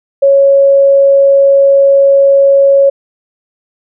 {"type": "tone", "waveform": "sine", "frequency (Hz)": 553, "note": "C#5", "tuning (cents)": -4, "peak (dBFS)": -3, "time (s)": [0.22, 2.9], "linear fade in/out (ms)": 10, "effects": []}